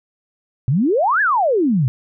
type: exponential two-way sweep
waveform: sine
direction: up then down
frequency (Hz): 116.4 to 1760 to 116.4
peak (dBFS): -13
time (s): 0.68-1.88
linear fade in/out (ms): 0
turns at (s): 1.21
effects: none